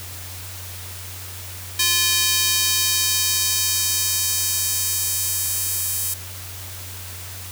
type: tone with high-pass filter sweep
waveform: square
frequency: 346.9 Hz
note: F4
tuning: 12 cents flat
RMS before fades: -21 dBFS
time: 1.79-6.14 s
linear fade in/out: 5 ms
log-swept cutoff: 3400 to 9400 Hz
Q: 0.91
effects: added 92 Hz sine -36 dBFS peak until 7.51 s + white hiss -36 dBFS RMS until 7.51 s